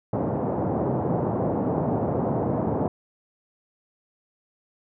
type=band-pass noise; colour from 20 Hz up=pink; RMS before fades=-25 dBFS; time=0.13-2.88 s; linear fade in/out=2 ms; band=110 to 820 Hz; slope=24 dB/octave; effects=none